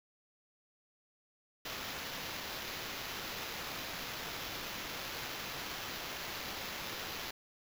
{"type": "noise with sample-and-hold", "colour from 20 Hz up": "white", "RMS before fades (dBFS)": -42, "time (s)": [1.65, 7.31], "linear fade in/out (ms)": 5, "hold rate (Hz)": 8820, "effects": []}